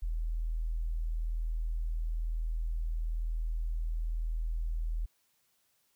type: tone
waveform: sine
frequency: 40.53 Hz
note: E1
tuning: 29 cents flat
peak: -30 dBFS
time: 0.02-5.06 s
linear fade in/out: 10 ms
effects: white hiss -73 dBFS RMS until 5.95 s